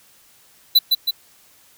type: tone with echo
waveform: square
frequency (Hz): 3985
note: B7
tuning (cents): +15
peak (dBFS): -9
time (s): 0.75-0.79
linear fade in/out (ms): 10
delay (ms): 160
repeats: 2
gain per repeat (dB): -4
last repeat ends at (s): 1.11
effects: white hiss -53 dBFS RMS until 1.77 s